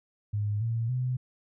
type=tone with pitch steps; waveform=sine; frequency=104 / 114.73 / 126.57 Hz; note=G#2 / A#2 / B2; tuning=+3 / -27 / +43 cents; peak=-26 dBFS; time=0.33-1.17 s; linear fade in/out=10 ms; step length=280 ms; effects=none